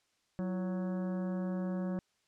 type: harmonic tone with a mistuned harmonic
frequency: 185 Hz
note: F#3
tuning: in tune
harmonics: 1 / 2 / 3 / 4 / 5 / 6 / 7 / 8 / 9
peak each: -33 / -43 / -43 / -53 / -56 / -55 / -59 / -60 / -58 dBFS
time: 0.39-1.99 s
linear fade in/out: 0 ms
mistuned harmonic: 2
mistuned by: -130 cents
effects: white hiss -75 dBFS RMS until 2.27 s + low-pass 7000 Hz 12 dB/octave